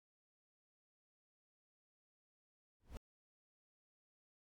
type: noise with exponential growth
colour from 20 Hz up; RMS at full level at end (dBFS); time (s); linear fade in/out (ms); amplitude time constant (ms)
brown; -43; 2.8-2.97; 0; 36
effects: AAC 64 kbps